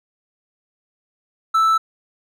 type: tone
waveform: triangle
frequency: 1318.5 Hz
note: E6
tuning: in tune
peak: -11 dBFS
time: 1.54-1.78 s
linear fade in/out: 10 ms
effects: none